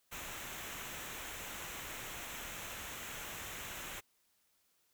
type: noise with comb filter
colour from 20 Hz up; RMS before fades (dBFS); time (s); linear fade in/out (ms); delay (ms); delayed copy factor
pink; -45; 0.11-4.01; 20; 0.21; -0.6
effects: white hiss -75 dBFS RMS until 4.93 s